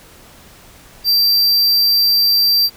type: tone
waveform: square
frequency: 4699 Hz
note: D8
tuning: in tune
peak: -11 dBFS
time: 1.04-2.7 s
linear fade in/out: 50 ms
effects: pink hiss -43 dBFS RMS until 2.76 s